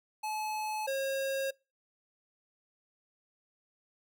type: tone pair in turn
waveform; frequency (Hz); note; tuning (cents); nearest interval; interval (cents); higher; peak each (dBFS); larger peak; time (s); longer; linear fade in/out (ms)
square; 859 / 541.1; A5 / C#5; -42 / -42; minor sixth; 800; first; -34 / -31; second; 0.23-0.87 / 0.87-1.51; neither; 10
effects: noise-tail reverb RT60 0.3 s tail -26 dB re dry